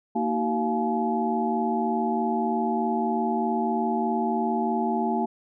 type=tone cluster; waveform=sine; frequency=231.3 / 314.5 / 379.3 / 697 / 851 Hz; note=A#3 / D#4 / F#4 / F5 / G#5; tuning=-13 / +19 / +43 / -4 / +42 cents; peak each=-26 / -34 / -30 / -30 / -28 dBFS; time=0.15-5.26 s; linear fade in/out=10 ms; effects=none